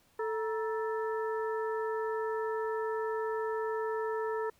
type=harmonic tone with a mistuned harmonic; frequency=440 Hz; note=A4; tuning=in tune; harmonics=1 / 2 / 3 / 4; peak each=-32 / -38 / -42 / -44 dBFS; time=0.19-4.5 s; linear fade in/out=5 ms; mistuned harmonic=2; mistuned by=+120 cents; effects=pink hiss -67 dBFS RMS until 4.59 s